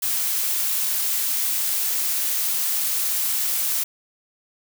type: noise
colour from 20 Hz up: blue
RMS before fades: -23 dBFS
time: 0.02-3.84 s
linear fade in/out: 10 ms
effects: none